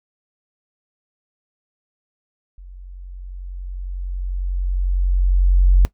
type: tone with level ramp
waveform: sine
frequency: 45.5 Hz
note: F#1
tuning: 28 cents flat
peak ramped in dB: -36 to -7 dBFS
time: 2.58-5.85 s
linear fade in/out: 0 ms
effects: noise-tail reverb RT60 0.1 s tail -19 dB re dry + tanh soft clip ceiling -3 dBFS